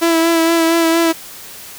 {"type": "tone with vibrato", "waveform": "sawtooth", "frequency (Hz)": 330.8, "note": "E4", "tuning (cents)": 6, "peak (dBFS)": -7, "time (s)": [0.01, 1.13], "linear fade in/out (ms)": 20, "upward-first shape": "sine", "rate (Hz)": 4.3, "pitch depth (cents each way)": 25, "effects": ["white hiss -34 dBFS RMS until 1.78 s"]}